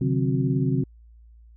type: tone cluster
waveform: sine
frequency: 134.1 / 152 / 184.4 / 263.9 / 365.9 Hz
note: C3 / D#3 / F#3 / C4 / F#4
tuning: +43 / -40 / -6 / +15 / -19 cents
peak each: -23 / -27 / -29 / -26 / -32 dBFS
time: 0.01-0.84 s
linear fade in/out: 5 ms
effects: added 57 Hz sine -47 dBFS peak until 1.56 s